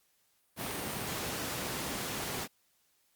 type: high-pass noise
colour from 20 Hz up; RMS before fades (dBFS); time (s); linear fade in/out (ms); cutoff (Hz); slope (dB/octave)
pink; -37; 0.56-2.48; 50; 110; 12
effects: white hiss -72 dBFS RMS until 3.15 s + Opus 48 kbps